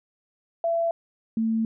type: tone pair in turn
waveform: sine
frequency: 671 / 223.9 Hz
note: E5 / A3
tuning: +31 / +30 cents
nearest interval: octave + perfect fifth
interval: 1901 cents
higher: first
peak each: -21 dBFS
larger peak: neither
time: 0.64-0.91 / 1.37-1.65 s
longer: second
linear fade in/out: 2 ms
effects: none